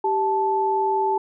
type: tone pair together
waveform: sine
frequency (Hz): 389.7 / 874.8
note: G4 / A5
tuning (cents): -10 / -10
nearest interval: octave + major second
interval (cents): 1400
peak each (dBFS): -23 / -20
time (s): 0.04-1.18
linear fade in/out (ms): 5
effects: none